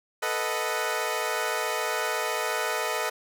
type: chord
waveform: 15% pulse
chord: B dominant seventh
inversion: third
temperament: equal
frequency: 440 / 493.9 / 622.3 / 740 Hz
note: A4 / B4 / D#5 / F#5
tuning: 0 / 0 / 0 / 0 cents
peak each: -25 / -26 / -24 / -29 dBFS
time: 0.22-3.1 s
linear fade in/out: 10 ms
effects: none